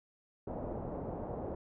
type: low-pass noise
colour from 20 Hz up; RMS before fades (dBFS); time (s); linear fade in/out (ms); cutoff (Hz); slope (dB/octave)
white; -40; 0.47-1.55; 5; 680; 24
effects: none